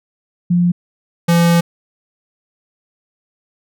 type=tone pair in turn; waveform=sine / square; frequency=175.5 / 170.31 Hz; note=F3 / F3; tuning=+9 / -43 cents; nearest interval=minor second; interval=52 cents; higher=first; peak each=-10 dBFS; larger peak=neither; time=0.5-0.72 / 1.28-1.61 s; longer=second; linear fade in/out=10 ms; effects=none